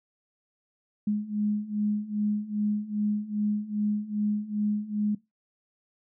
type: beating tone pair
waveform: sine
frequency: 207.7 / 210.2 Hz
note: G#3 / G#3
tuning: 0 / +21 cents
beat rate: 2.5 Hz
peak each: -30 / -27 dBFS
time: 1.07-5.15 s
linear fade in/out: 5 ms
effects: noise-tail reverb RT60 0.2 s tail -20 dB re dry